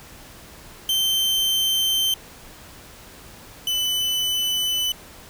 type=tone pair in turn; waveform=40% pulse; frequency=3108 / 3001 Hz; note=G7 / F#7; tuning=-16 / +24 cents; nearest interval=minor second; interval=60 cents; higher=first; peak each=-18 / -20 dBFS; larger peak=first; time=0.89-2.14 / 3.67-4.92 s; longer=neither; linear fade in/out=2 ms; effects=pink hiss -44 dBFS RMS until 5.29 s